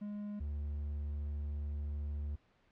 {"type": "tone pair in turn", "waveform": "triangle", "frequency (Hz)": [206.8, 73.11], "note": ["G#3", "D2"], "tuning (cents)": [-7, -7], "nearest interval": "octave + tritone", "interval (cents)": 1800, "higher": "first", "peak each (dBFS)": [-37, -34], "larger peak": "second", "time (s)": [[0.01, 0.4], [0.4, 2.36]], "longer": "second", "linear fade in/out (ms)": 10, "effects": ["pink hiss -71 dBFS RMS until 2.71 s", "low-pass 3000 Hz 12 dB/octave"]}